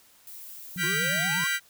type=noise; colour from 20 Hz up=violet; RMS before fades=-43 dBFS; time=0.27-1.22 s; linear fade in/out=2 ms
type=tone with vibrato; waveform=sine; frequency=167.7 Hz; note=E3; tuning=30 cents sharp; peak=-33 dBFS; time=0.76-1.44 s; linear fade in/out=0 ms; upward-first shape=triangle; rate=8.4 Hz; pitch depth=230 cents each way
type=chord; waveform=35% pulse; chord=G dominant seventh; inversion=third; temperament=just; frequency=1411.2 / 1568 / 1960 / 2352 Hz; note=F6 / G6 / B6 / D7; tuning=+18 / 0 / -14 / +2 cents; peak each=-31 / -28 / -27 / -32 dBFS; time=0.77-1.6 s; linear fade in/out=50 ms
type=exponential sweep; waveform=square; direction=up; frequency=337.9 to 1108.7 Hz; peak=-36 dBFS; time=0.83-1.47 s; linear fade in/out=5 ms
effects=white hiss -58 dBFS RMS until 1.69 s